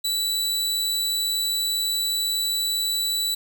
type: tone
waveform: sawtooth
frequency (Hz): 3951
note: B7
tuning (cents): 0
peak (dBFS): -19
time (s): 0.04-3.35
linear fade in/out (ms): 10
effects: none